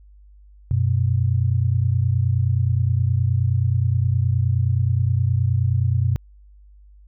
sine tone pair together, 93.96 / 123.5 Hz, F#2 / B2, +27 / 0 cents, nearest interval perfect fourth, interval 473 cents, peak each -19 dBFS, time 0.71-6.16 s, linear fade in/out 0 ms, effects added 50 Hz sine -45 dBFS peak until 7.07 s

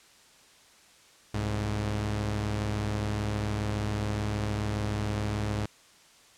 sawtooth tone pair together, 66.03 / 105.1 Hz, C2 / G#2, +16 / +21 cents, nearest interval minor sixth, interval 805 cents, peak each -31 / -25 dBFS, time 1.34-5.66 s, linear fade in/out 5 ms, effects white hiss -57 dBFS RMS until 6.37 s + low-pass 8000 Hz 12 dB/octave

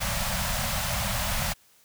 pink band-stop noise, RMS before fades -28 dBFS, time 0-1.54 s, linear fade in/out 20 ms, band 220 to 540 Hz, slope 96 dB/octave, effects white hiss -60 dBFS RMS until 1.84 s

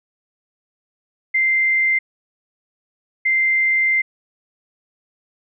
sine tone bursts at uneven times, 2087 Hz, C7, 5 cents flat, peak -14 dBFS, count 2, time 1.34-1.99 / 3.25-4.02 s, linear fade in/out 10 ms, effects none

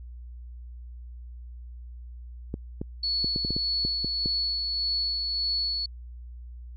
clicks, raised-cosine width 3 ms, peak -18 dBFS, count 10, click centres 2.541 / 2.815 / 3.245 / 3.361 / 3.449 / 3.506 / 3.565 / 3.85 / 4.046 / 4.259 s
sine tone with tremolo, 4407 Hz, C#8, 11 cents flat, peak -24 dBFS, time 3.03-5.86 s, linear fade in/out 5 ms, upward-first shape sine, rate 1.7 Hz, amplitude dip 30%
effects added 60 Hz sine -39 dBFS peak until 6.76 s

